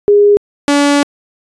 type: tone pair in turn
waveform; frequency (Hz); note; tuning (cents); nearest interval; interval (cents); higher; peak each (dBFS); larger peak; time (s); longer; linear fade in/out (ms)
sine / sawtooth; 410.2 / 286.5; G#4 / D4; -21 / -43; tritone; 622; first; -4; neither; 0.08-0.37 / 0.68-1.03; second; 0
effects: resampled to 22050 Hz